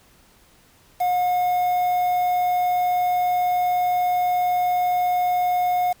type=tone with quantisation; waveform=triangle; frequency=721 Hz; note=F#5; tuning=45 cents flat; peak=-16 dBFS; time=1-5.93 s; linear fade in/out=10 ms; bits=6; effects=pink hiss -55 dBFS RMS until 6 s